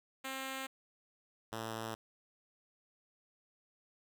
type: tone pair in turn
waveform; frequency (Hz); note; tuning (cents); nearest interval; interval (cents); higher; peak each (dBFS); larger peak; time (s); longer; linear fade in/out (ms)
5% pulse; 266.1 / 111.88; C4 / A2; +29 / +29; octave + minor third; 1500; first; -28 / -28; neither; 0.24-0.67 / 1.52-1.95; neither; 10
effects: none